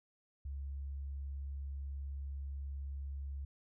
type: tone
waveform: sine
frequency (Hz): 69.3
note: C#2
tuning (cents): 0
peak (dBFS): -39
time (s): 0.45-3.45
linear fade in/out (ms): 5
effects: none